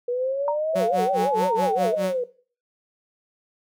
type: exponential two-way sweep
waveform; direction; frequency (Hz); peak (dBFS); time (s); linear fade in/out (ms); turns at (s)
sine; up then down; 480.6 to 932.3 to 480.6; -22; 0.08-2.24; 5; 1.53
type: tone with exponential decay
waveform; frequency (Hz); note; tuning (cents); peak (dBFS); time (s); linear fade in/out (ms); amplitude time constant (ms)
sine; 932; A#5; -1; -19; 0.48-0.65; 1; 36
type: tone with vibrato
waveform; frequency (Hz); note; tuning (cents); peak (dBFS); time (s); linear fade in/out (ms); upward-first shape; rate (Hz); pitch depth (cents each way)
sine; 499.1; B4; +18; -22; 0.73-1.96; 20; sine; 5.8; 250
type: tone with tremolo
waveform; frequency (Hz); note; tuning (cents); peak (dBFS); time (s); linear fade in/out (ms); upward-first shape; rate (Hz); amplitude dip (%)
sawtooth; 185; F#3; 0; -20; 0.75-2.15; 10; sine; 4.8; 100
effects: noise-tail reverb RT60 0.4 s tail -17 dB re dry